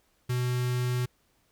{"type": "tone with notch filter", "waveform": "square", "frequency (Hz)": 124.3, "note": "B2", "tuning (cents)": 12, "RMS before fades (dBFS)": -28, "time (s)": [0.29, 1.06], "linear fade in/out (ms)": 10, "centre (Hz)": 680, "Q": 1.2, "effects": ["pink hiss -69 dBFS RMS until 1.51 s"]}